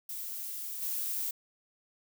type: noise with level steps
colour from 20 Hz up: violet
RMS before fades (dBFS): -39 / -34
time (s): 0.09-1.31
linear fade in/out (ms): 5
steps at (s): 0.81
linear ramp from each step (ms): 20
effects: none